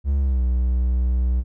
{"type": "tone with pitch glide", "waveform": "triangle", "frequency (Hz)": [69.6, 62.01], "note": ["C#2", "B1"], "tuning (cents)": [8, 8], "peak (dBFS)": -15, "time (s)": [0.04, 1.44], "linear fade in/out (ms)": 50, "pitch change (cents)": -200, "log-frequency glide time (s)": [0.18, 0.42], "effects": []}